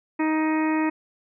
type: harmonic tone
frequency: 313.1 Hz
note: D#4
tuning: 11 cents sharp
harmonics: 1 / 2 / 3 / 4 / 5 / 6 / 7 / 8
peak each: -21 / -34 / -29 / -36 / -41 / -33 / -38 / -37 dBFS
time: 0.19-0.9 s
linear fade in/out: 10 ms
effects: none